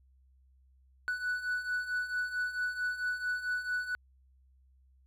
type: beating tone pair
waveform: triangle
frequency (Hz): 1480 / 1484.5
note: F#6 / F#6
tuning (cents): 0 / +5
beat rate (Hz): 4.5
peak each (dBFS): -36 / -31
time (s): 1.08-3.95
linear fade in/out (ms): 0
effects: added 65 Hz sine -61 dBFS peak until 5.06 s